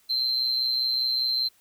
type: tone with amplitude modulation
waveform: triangle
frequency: 4118 Hz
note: C8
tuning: 28 cents flat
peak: -17 dBFS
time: 0.09-1.49 s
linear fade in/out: 20 ms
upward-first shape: sine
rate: 125 Hz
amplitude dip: 75%
effects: tanh soft clip ceiling -17 dBFS + white hiss -62 dBFS RMS until 1.6 s